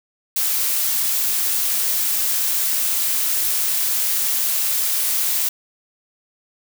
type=noise; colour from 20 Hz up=blue; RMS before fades=-20 dBFS; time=0.36-5.49 s; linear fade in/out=5 ms; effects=none